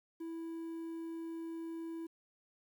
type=tone with quantisation; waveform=triangle; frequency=329.6 Hz; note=E4; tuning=in tune; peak=-38 dBFS; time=0.2-2.07 s; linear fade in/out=10 ms; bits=11; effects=none